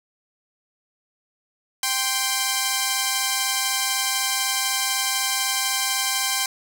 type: tone pair together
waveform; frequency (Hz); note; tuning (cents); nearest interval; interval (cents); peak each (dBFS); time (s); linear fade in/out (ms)
5% pulse; 786 / 1044; G5 / C6; +4 / -4; perfect fourth; 492; -12; 1.83-6.46; 2
effects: none